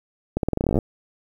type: accelerating click train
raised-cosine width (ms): 2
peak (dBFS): -8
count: 16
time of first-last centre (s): 0.37-0.788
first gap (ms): 62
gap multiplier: 0.87
effects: 8-bit